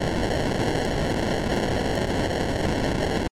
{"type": "noise with sample-and-hold", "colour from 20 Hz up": "blue", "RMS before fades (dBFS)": -24, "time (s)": [0, 3.28], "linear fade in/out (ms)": 10, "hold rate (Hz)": 1225, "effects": ["low-pass 7000 Hz 12 dB/octave", "AAC 64 kbps"]}